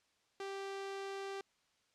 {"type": "tone", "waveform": "sawtooth", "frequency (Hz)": 392, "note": "G4", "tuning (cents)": 0, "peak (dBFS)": -37, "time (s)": [0.4, 1.41], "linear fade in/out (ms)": 2, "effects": ["white hiss -75 dBFS RMS until 1.94 s", "low-pass 6000 Hz 12 dB/octave"]}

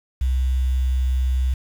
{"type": "tone with quantisation", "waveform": "sine", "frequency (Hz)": 64.3, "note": "C2", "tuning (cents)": -30, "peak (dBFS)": -17, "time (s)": [0.21, 1.54], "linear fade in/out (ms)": 5, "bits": 7, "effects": []}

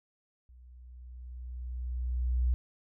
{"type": "tone with level ramp", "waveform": "sine", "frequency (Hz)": 61.7, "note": "B1", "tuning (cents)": -1, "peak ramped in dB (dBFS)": [-52, -23], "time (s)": [0.49, 2.54], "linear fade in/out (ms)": 0, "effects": []}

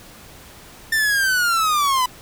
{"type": "linear sweep", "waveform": "45% pulse", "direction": "down", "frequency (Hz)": [1800, 987.8], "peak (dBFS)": -16, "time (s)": [0.92, 2.06], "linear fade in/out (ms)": 5, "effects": ["pink hiss -43 dBFS RMS until 2.21 s"]}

